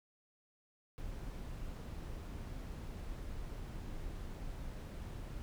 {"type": "noise", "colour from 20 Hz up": "brown", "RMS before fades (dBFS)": -44, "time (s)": [0.98, 5.42], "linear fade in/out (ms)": 0, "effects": []}